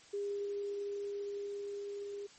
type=tone with level ramp; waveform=sine; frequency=404.9 Hz; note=G#4; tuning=44 cents flat; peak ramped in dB=-34 to -40 dBFS; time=0.13-2.27 s; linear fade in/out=10 ms; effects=white hiss -59 dBFS RMS until 2.38 s + MP3 32 kbps